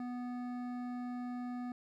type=tone with hard clipping; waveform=sine; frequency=246.3 Hz; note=B3; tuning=5 cents flat; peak=-40 dBFS; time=0-1.72 s; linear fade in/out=2 ms; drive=12 dB; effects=none